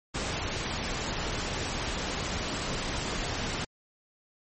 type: noise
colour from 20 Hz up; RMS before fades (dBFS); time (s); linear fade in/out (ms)
pink; -32; 0.14-3.65; 10
effects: MP3 32 kbps